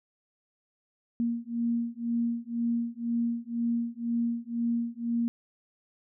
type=beating tone pair; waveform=sine; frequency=233.5 / 235.5 Hz; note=A#3 / A#3; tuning=+3 / +18 cents; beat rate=2 Hz; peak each=-30 dBFS; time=1.2-5.28 s; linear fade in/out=0 ms; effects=none